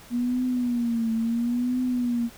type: tone with vibrato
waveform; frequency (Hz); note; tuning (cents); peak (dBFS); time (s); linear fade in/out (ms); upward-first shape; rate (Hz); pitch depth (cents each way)
sine; 238.6; A#3; +41; -22; 0.1-2.3; 50; triangle; 0.73; 110
effects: pink hiss -48 dBFS RMS until 2.37 s